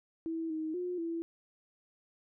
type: tone with pitch steps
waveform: sine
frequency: 326.6 / 315 / 358.2 / 333 Hz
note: E4 / D#4 / F4 / E4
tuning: -16 / +21 / +44 / +18 cents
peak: -33 dBFS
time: 0.26-1.22 s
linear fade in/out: 0 ms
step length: 240 ms
effects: none